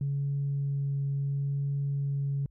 sine tone with vibrato, 140 Hz, C#3, 18 cents sharp, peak -26 dBFS, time 0.01-2.46 s, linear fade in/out 2 ms, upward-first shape triangle, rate 0.71 Hz, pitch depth 9 cents each way, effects tanh soft clip ceiling -23 dBFS + added 51 Hz sine -57 dBFS peak until 2.5 s

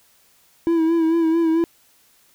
triangle tone with vibrato, 328.4 Hz, E4, 6 cents flat, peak -13 dBFS, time 0.67-1.64 s, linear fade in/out 0 ms, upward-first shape sine, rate 4.5 Hz, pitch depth 44 cents each way, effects white hiss -57 dBFS RMS until 2.34 s

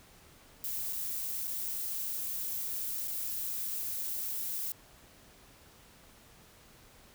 violet noise with dropouts, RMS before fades -36 dBFS, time 0.64-4.72 s, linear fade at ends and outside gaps 1 ms, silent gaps 0.926-0.93 / 1.472-1.477 / 3.075-3.079 s, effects pink hiss -58 dBFS RMS until 7.14 s

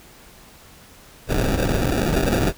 pink noise with sample-and-hold, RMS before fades -20 dBFS, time 1.27-2.53 s, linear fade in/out 50 ms, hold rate 1050 Hz, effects pink hiss -47 dBFS RMS until 2.57 s

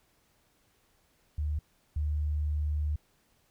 sine tone pair in turn, 75 / 75 Hz, D2 / D2, +37 / +37 cents, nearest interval unison, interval 0 cents, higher neither, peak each -28 / -27 dBFS, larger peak second, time 1.38-1.59 / 1.96-2.96 s, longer second, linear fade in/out 5 ms, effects pink hiss -69 dBFS RMS until 3.5 s

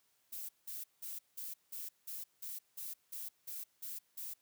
violet noise bursts, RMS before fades -44 dBFS, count 12, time 0.32-4.34 s, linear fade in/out 10 ms, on 170 ms, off 180 ms, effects white hiss -75 dBFS RMS until 4.41 s + high-pass 60 Hz 12 dB/octave

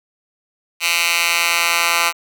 10% pulse tone with high-pass filter sweep, 169.9 Hz, F3, 47 cents flat, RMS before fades -17 dBFS, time 0.8-2.13 s, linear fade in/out 50 ms, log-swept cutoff 2400 to 1500 Hz, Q 1.6, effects none

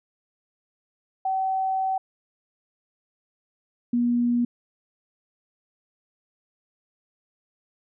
sine tone pair in turn, 763 / 240.3 Hz, G5 / B3, -47 / -47 cents, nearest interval octave + minor sixth, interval 2000 cents, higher first, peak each -22 / -19 dBFS, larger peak second, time 1.25-1.98 / 3.93-4.45 s, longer first, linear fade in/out 5 ms, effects none

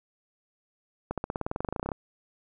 accelerating click train, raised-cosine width 1 ms, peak -16 dBFS, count 19, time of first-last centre 1.11-1.918 s, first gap 67 ms, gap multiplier 0.95, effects none

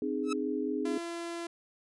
sine chord, Ab major, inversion first, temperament equal with one note detuned, 261.6 / 306.1 / 415.3 Hz, C4 / Eb4 / Ab4, 0 / -28 / 0 cents, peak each -34 dBFS, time 0.02-0.98 s, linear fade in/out 2 ms
sawtooth tone with exponential growth, 1298 Hz, E6, 27 cents flat, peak -26 dBFS, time 0.23-0.33 s, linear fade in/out 5 ms, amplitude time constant 20 ms
sawtooth tone, 339.5 Hz, F4, 49 cents flat, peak -32 dBFS, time 0.85-1.47 s, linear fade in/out 5 ms
effects resampled to 24000 Hz

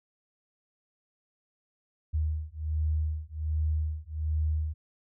sine beating tone pair, 76.9 / 78.2 Hz, D#2 / D#2, -20 / +9 cents, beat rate 1.3 Hz, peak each -30 dBFS, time 2.13-4.74 s, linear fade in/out 20 ms, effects none

